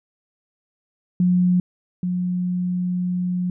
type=tone pair in turn; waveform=sine; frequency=179.8 / 179.8 Hz; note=F#3 / F#3; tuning=-49 / -49 cents; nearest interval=unison; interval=0 cents; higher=neither; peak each=-14 / -20 dBFS; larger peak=first; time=1.2-1.6 / 2.03-3.5 s; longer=second; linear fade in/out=2 ms; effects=none